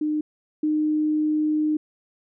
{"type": "tone pair in turn", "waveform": "sine", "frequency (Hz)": [303.9, 305.8], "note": ["D#4", "D#4"], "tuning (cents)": [-41, -30], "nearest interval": "unison", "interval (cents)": 11, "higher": "second", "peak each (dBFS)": [-21, -19], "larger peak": "second", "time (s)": [[0.01, 0.21], [0.63, 1.77]], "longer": "second", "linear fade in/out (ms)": 5, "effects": []}